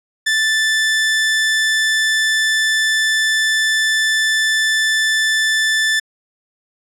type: tone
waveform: sawtooth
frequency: 1760 Hz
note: A6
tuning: in tune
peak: -10 dBFS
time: 0.26-6 s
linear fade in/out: 10 ms
effects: low-pass 9000 Hz 12 dB/octave